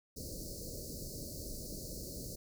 pink band-stop noise, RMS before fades -44 dBFS, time 0.16-2.36 s, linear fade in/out 10 ms, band 620 to 4300 Hz, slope 96 dB/octave, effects none

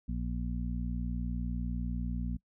harmonic tone, 60 Hz, B1, 49 cents flat, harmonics 1 / 2 / 3 / 4, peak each -34 / -41 / -38 / -40 dBFS, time 0.08-2.37 s, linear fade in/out 10 ms, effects noise-tail reverb RT60 0.1 s tail -23 dB re dry

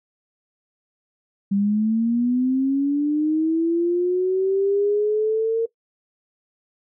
sine linear sweep, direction up, 196 to 459.1 Hz, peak -17 dBFS, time 1.51-5.66 s, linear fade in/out 10 ms, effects noise-tail reverb RT60 0.1 s tail -19 dB re dry

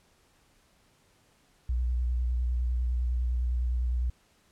sine tone with vibrato, 61 Hz, B1, 21 cents flat, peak -25 dBFS, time 1.69-4.1 s, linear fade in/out 5 ms, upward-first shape triangle, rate 9.9 Hz, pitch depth 42 cents each way, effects pink hiss -65 dBFS RMS until 4.51 s + low-pass 11000 Hz 12 dB/octave

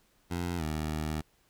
15% pulse tone with pitch glide, 87.31 to 77.34 Hz, F2 to D#2, 0 to -10 cents, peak -25 dBFS, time 0.3-1.22 s, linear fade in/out 20 ms, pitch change -210 cents, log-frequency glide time 0.57-0.63 s, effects pink hiss -68 dBFS RMS until 1.49 s

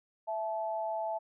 sine tone pair together, 660.8 / 867 Hz, E5 / A5, +4 / -26 cents, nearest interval perfect fourth, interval 470 cents, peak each -34 / -35 dBFS, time 0.27-1.19 s, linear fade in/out 20 ms, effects none

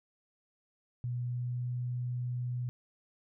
sine tone with pitch glide, 122.3 to 123.36 Hz, B2 to B2, -16 to -2 cents, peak -32 dBFS, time 1.04-2.69 s, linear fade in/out 0 ms, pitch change +14 cents, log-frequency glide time 1.18-1.7 s, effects none

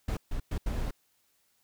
brown noise bursts at uneven times, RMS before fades -31 dBFS, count 4, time 0.08-0.17 / 0.31-0.4 / 0.51-0.58 / 0.66-0.91 s, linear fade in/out 5 ms, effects white hiss -71 dBFS RMS until 1.63 s

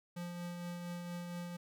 square tone with tremolo, 174.61 Hz, F3, in tune, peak -40 dBFS, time 0.16-1.57 s, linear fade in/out 10 ms, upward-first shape triangle, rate 4.3 Hz, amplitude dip 35%, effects none

